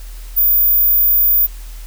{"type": "tone", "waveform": "sine", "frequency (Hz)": 14870, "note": "A#9", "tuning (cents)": -5, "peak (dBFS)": -9, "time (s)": [0.36, 1.47], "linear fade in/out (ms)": 20, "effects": ["added 40 Hz sine -28 dBFS peak until 1.86 s", "white hiss -42 dBFS RMS until 1.86 s"]}